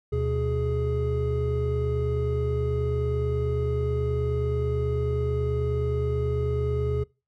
triangle tone cluster, 77 / 126.3 / 418.1 Hz, D#2 / B2 / G#4, -17 / +39 / +12 cents, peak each -26 / -26 / -25 dBFS, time 0.12-7.04 s, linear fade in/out 10 ms, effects noise-tail reverb RT60 0.3 s tail -24 dB re dry

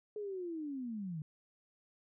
sine linear sweep, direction down, 428.7 to 146.83 Hz, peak -38 dBFS, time 0.16-1.22 s, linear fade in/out 2 ms, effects none

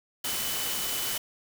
sine tone in noise, 3000 Hz, F#7, 23 cents sharp, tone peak -38 dBFS, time 0.24-1.18 s, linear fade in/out 5 ms, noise white, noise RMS -31 dBFS, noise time 0.24-1.18 s, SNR -10 dB, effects none

